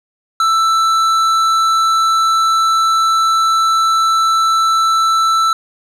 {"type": "tone with tanh clipping", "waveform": "sine", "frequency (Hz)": 1326, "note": "E6", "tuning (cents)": 10, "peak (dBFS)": -12, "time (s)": [0.4, 5.53], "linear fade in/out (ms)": 2, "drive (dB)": 12, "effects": []}